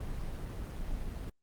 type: noise with amplitude modulation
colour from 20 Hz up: brown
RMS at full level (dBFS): -36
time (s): 0-1.3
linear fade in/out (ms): 5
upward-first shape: sine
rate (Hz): 178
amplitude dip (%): 30
effects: Opus 24 kbps

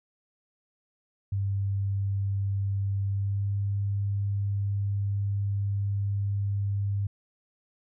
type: tone with pitch glide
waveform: sine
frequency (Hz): 98.8 to 100.24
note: G2 to G2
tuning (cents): +14 to +39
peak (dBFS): -25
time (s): 1.32-7.07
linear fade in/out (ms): 5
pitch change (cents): +25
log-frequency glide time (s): 3.1-3.45
effects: none

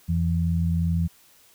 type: tone pair together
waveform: sine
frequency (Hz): 85.6 / 168.06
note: F2 / E3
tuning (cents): -34 / +34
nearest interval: octave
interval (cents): 1168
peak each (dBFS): -23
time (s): 0.08-1.08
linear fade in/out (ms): 20
effects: white hiss -56 dBFS RMS until 1.54 s

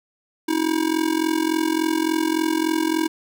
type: tone with amplitude modulation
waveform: square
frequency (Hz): 320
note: D#4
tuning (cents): +49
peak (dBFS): -16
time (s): 0.48-3.08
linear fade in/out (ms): 10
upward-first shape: sine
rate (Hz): 43.5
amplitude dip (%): 85
effects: none

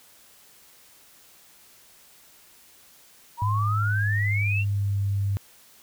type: exponential sweep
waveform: sine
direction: up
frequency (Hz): 932.3 to 2794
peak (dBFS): -26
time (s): 3.37-4.65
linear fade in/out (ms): 50
type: tone with pitch glide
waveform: sine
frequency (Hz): 104.9 to 99.53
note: G#2 to G2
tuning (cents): +18 to +27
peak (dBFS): -22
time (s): 3.42-5.37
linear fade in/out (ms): 0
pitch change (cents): -91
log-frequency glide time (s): 3.78-4.99
effects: white hiss -54 dBFS RMS until 5.82 s

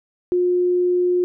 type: tone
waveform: sine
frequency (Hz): 357.8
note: F4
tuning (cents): +42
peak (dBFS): -15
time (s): 0.32-1.24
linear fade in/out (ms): 0
effects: none

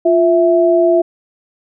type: tone pair together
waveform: sine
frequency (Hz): 349.2 / 659.2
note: F4 / E5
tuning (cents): 0 / 0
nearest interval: major seventh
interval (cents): 1100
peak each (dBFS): -11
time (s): 0.05-1.02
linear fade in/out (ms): 10
effects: none

